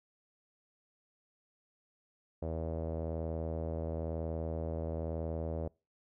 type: tone with low-pass filter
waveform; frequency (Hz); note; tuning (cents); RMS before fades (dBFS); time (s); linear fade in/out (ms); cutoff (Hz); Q
sawtooth; 81; E2; -30; -37; 2.42-5.68; 5; 570; 3.7
effects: noise-tail reverb RT60 0.3 s tail -26 dB re dry